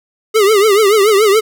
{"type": "tone with vibrato", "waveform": "square", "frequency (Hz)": 415.3, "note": "G#4", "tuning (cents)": 0, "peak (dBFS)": -8, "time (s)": [0.34, 1.41], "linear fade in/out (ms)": 20, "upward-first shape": "triangle", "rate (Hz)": 7, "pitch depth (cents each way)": 150, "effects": []}